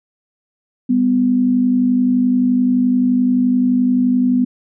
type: tone pair together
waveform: sine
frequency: 198.4 / 250 Hz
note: G3 / B3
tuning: +21 / +21 cents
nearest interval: major third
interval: 400 cents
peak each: -20 / -12 dBFS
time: 0.89-4.45 s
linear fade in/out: 10 ms
effects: none